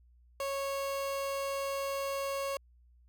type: tone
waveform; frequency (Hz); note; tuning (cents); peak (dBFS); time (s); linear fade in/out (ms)
30% pulse; 551; C#5; -11; -30; 0.4-2.57; 2
effects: added 60 Hz sine -59 dBFS peak until 3.08 s